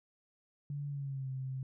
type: tone with pitch glide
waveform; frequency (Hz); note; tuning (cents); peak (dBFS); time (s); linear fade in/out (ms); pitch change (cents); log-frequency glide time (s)
sine; 143.7 to 131.77; D3 to C3; -37 to +13; -36; 0.7-1.63; 2; -150; 0.88-1.29
effects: none